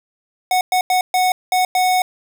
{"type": "tone bursts at uneven times", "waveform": "square", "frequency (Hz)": 737, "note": "F#5", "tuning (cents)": -7, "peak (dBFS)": -14, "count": 6, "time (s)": [[0.51, 0.61], [0.72, 0.81], [0.9, 1.01], [1.14, 1.32], [1.52, 1.65], [1.75, 2.02]], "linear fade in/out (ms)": 2, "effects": []}